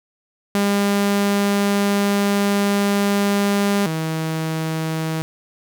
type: tone pair in turn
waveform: sawtooth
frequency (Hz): 201.5 / 159.93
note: G3 / D#3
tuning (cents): +48 / +48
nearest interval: major third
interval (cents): 400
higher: first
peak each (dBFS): -12 / -17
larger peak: first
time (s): 0.55-3.86 / 3.86-5.22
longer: first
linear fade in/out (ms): 0
effects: none